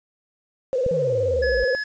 sine tone with vibrato, 510 Hz, C5, 44 cents flat, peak -19 dBFS, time 0.73-1.75 s, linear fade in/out 0 ms, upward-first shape square, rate 19 Hz, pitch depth 72 cents each way
click, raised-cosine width 5 ms, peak -16 dBFS, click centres 0.864 s
triangle exponential sweep, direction down, 174.61 to 49 Hz, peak -25 dBFS, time 0.91-1.64 s, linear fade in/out 0 ms
square tone, 1700 Hz, G#6, 40 cents sharp, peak -25 dBFS, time 1.42-1.84 s, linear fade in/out 10 ms
effects resampled to 16000 Hz + 8-bit

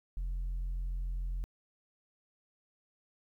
sine tone, 43.56 Hz, F1, 4 cents flat, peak -30 dBFS, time 0.17-1.44 s, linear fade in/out 0 ms, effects tanh soft clip ceiling -32 dBFS + 12-bit

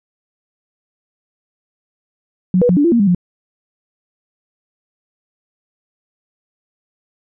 sine tone with pitch steps, 183.3 / 488.2 / 179.5 / 289.7 / 340.6 / 234.9 / 201 / 177.4 Hz, F#3 / B4 / F3 / D4 / F4 / A#3 / G3 / F3, -16 / -20 / +48 / -24 / -43 / +13 / +44 / +27 cents, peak -9 dBFS, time 2.54-3.148 s, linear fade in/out 2 ms, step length 76 ms, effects none

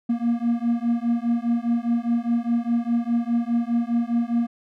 triangle beating tone pair, 233.1 / 238 Hz, A#3 / A#3, 0 / +36 cents, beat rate 4.9 Hz, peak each -21 dBFS, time 0.09-4.47 s, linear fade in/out 10 ms, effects none

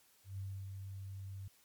sine tone with ADSR envelope, 97 Hz, G2, 18 cents flat, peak -39 dBFS, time 0.24-1.48 s, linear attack 140 ms, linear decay 300 ms, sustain -4 dB, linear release 5 ms, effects white hiss -68 dBFS RMS until 1.64 s + MP3 96 kbps

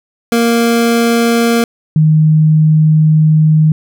25% pulse / sine tone pair in turn, 233.1 / 155.58 Hz, A#3 / D#3, 0 / 0 cents, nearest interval perfect fifth, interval 700 cents, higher first, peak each -5 dBFS, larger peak neither, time 0.32-1.64 / 1.96-3.72 s, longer second, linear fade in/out 2 ms, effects none

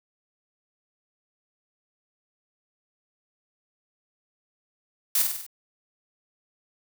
blue noise with echo, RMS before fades -22 dBFS, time 5.15-5.22 s, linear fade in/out 2 ms, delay 49 ms, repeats 5, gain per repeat -4 dB, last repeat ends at 5.465 s, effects none

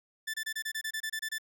sawtooth tone bursts, 1760 Hz, A6, in tune, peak -29 dBFS, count 12, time 0.27-1.384 s, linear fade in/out 10 ms, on 69 ms, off 26 ms, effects none

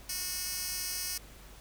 10% pulse tone with high-pass filter, 365.1 Hz, F#4, 23 cents flat, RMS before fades -36 dBFS, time 0.09-1.18 s, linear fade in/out 5 ms, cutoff 5500 Hz, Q 0.81, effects added 50 Hz sine -52 dBFS peak until 1.6 s + pink hiss -54 dBFS RMS until 1.6 s

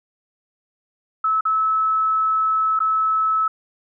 sine tone with dropouts, 1300 Hz, E6, 24 cents flat, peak -16 dBFS, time 1.24-3.48 s, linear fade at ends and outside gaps 5 ms, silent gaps 1.409-1.452 / 2.792-2.802 s, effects none

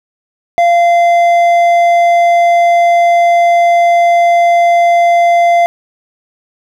sine tone with hard clipping, 690 Hz, F5, 21 cents flat, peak -7 dBFS, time 0.58-5.66 s, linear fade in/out 0 ms, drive 6 dB, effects none

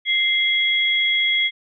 sine tone pair together, 2093 / 3322 Hz, C7 / G#7, 0 / 0 cents, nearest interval minor sixth, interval 800 cents, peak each -19 dBFS, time 0.05-1.51 s, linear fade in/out 50 ms, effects none

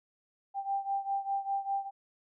sine beating tone pair, 788 / 793 Hz, G5 / G5, +9 / +20 cents, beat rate 5 Hz, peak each -32 / -35 dBFS, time 0.54-1.91 s, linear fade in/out 50 ms, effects none

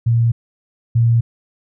sine tone pair in turn, 116.54 / 116.54 Hz, A#2 / A#2, 0 / 0 cents, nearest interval unison, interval 0 cents, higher neither, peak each -11 / -10 dBFS, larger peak second, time 0.06-0.32 / 0.95-1.21 s, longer neither, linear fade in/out 10 ms, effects none

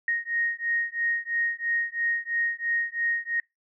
sine beating tone pair, 1864.7 / 1867.7 Hz, A#6 / A#6, 0 / +3 cents, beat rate 3 Hz, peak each -28 dBFS, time 0.08-3.4 s, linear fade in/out 2 ms, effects noise-tail reverb RT60 0.2 s tail -26 dB re dry

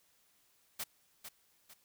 white noise with echo, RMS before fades -39 dBFS, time 0.79-0.84 s, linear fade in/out 10 ms, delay 450 ms, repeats 2, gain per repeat -8 dB, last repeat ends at 1.74 s, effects white hiss -71 dBFS RMS until 1.84 s

